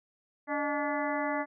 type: harmonic tone with a mistuned harmonic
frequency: 287.9 Hz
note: D4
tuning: 34 cents flat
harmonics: 1 / 2 / 3 / 4 / 5 / 6 / 7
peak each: -34 / -34 / -35 / -38 / -42 / -39 / -39 dBFS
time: 0.47-1.46 s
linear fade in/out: 50 ms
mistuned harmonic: 2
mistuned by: +95 cents
effects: none